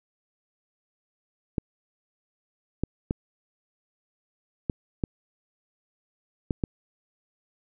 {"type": "clicks", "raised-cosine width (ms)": 3, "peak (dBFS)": -12, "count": 7, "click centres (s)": [1.582, 2.836, 3.109, 4.698, 5.038, 6.508, 6.638], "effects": []}